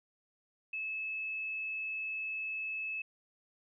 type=tone; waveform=sine; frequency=2600 Hz; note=E7; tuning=24 cents flat; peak=-35 dBFS; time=0.73-3.02 s; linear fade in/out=5 ms; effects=none